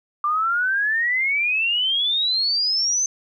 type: exponential sweep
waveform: sine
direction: up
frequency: 1174.7 to 6272 Hz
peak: -18 dBFS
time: 0.24-3.06 s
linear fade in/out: 2 ms
effects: 10-bit